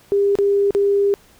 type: tone with dropouts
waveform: sine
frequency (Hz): 401.2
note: G4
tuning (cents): +40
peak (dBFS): -13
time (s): 0.12-1.14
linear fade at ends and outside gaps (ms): 0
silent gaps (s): 0.354-0.387 / 0.707-0.749
effects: pink hiss -51 dBFS RMS until 1.39 s